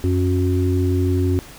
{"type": "harmonic tone", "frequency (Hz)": 91.2, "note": "F#2", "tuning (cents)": -24, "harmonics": [1, 3, 4], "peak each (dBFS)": [-17, -22, -23], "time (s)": [0.04, 1.39], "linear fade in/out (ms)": 0, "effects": ["pink hiss -41 dBFS RMS until 1.58 s"]}